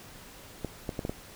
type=clicks; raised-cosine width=2 ms; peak=-18 dBFS; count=5; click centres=0.647 / 0.892 / 0.992 / 1.051 / 1.095 s; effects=pink hiss -49 dBFS RMS until 1.35 s